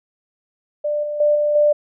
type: tone with level steps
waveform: sine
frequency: 593 Hz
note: D5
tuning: 17 cents sharp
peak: -18 / -22 / -12 / -15 / -11 dBFS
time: 0.84-1.73 s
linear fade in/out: 10 ms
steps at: 1.03 / 1.2 / 1.35 / 1.55 s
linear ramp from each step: 5 ms
effects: none